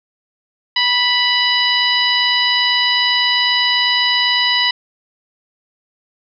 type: harmonic tone with a mistuned harmonic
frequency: 987.8 Hz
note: B5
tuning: in tune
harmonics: 1 / 2 / 3 / 4 / 5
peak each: -22 / -18 / -17 / -19 / -21 dBFS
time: 0.76-4.71 s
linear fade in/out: 5 ms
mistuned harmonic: 1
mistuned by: -21 cents
effects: none